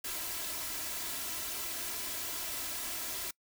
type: noise with comb filter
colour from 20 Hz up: white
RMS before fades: -38 dBFS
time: 0.04-3.31 s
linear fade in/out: 5 ms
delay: 3 ms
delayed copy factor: +0.65
effects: noise-tail reverb RT60 0.1 s tail -25 dB re dry